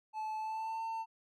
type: tone with pitch glide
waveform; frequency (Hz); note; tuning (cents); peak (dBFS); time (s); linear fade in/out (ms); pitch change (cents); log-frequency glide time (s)
triangle; 868 to 899.6; A5 to A5; -24 to +38; -34; 0.13-1.06; 50; +62; 0.37-0.81
effects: none